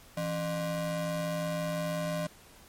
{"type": "ring-modulated tone", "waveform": "square", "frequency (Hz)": 220, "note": "A3", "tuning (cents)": 0, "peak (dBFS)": -28, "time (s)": [0.17, 2.27], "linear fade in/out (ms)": 5, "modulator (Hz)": 387, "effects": ["pink hiss -55 dBFS RMS until 2.68 s", "MP3 64 kbps"]}